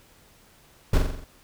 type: noise with echo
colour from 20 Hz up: brown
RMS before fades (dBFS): -17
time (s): 0.93-0.98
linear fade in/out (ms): 5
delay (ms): 44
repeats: 6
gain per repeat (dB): -4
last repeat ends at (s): 1.244
effects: pink hiss -56 dBFS RMS until 1.43 s